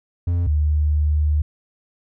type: tone pair in turn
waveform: triangle / sine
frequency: 86.9 / 75.18 Hz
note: F2 / D2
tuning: -8 / +41 cents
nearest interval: minor third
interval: 251 cents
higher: first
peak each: -15 dBFS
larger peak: neither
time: 0.27-0.47 / 0.47-1.42 s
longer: second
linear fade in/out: 5 ms
effects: none